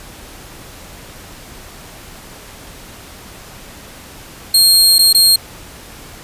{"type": "tone with dropouts", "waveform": "sawtooth", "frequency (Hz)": 4231, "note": "C8", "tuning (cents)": 19, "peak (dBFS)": -4, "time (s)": [4.54, 5.36], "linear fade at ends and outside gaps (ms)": 5, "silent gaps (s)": [[4.984, 4.99], [5.129, 5.146]], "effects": ["pink hiss -36 dBFS RMS until 6.23 s", "resampled to 32000 Hz"]}